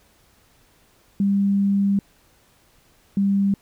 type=tone pair in turn; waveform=sine; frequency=198.8 / 198.05 Hz; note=G3 / G3; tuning=+25 / +18 cents; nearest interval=unison; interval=7 cents; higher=first; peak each=-16 dBFS; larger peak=neither; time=1.2-1.99 / 3.17-3.54 s; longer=first; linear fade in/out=2 ms; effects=pink hiss -58 dBFS RMS until 3.61 s